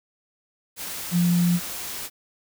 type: tone in noise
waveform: sine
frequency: 174.61 Hz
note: F3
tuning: in tune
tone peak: -17 dBFS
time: 1.11-1.6 s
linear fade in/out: 50 ms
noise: white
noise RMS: -33 dBFS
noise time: 0.76-2.1 s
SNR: +13 dB
effects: none